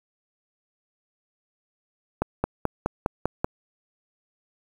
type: accelerating click train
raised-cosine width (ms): 1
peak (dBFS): -8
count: 7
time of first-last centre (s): 2.22-3.445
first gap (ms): 220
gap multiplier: 0.97
effects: 7-bit